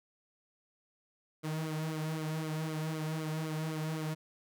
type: tone with flanger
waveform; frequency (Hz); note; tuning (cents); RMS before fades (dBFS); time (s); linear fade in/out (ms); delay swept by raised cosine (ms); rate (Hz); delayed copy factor
sawtooth; 157; D#3; +16; -36; 1.43-4.15; 20; 1.1 to 3.9; 3.9; -0.7
effects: none